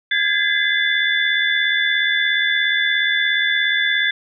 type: tone cluster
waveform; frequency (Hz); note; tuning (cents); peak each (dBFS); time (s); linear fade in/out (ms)
sine; 1623 / 1700 / 2040 / 3487; G#6 / G#6 / C7 / A7; -40 / +40 / -44 / -16; -21; 0.11-4.11; 5
effects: none